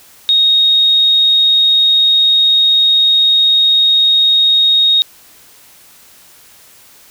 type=tone; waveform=sine; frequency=3736 Hz; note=A#7; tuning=3 cents sharp; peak=-7 dBFS; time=0.29-5.02 s; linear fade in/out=0 ms; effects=white hiss -43 dBFS RMS until 7.1 s